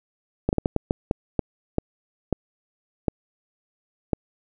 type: slowing click train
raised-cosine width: 2 ms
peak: -7 dBFS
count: 12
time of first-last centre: 0.49-4.133 s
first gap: 39 ms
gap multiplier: 1.39
effects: none